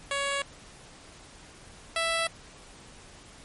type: tone pair in turn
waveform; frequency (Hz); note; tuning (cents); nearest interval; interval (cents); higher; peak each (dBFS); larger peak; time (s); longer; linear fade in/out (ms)
10% pulse; 559 / 661.1; C#5 / E5; +14 / +5; minor third; 291; second; -19 / -17; second; 0.11-0.42 / 1.96-2.27; neither; 2
effects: pink hiss -50 dBFS RMS until 3.44 s + MP3 48 kbps